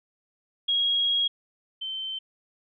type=tone pair in turn; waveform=sine; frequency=3292 / 3094 Hz; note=G#7 / G7; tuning=-16 / -23 cents; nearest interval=minor second; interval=107 cents; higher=first; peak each=-21 / -30 dBFS; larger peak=first; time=0.68-1.28 / 1.81-2.19 s; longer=first; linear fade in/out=10 ms; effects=none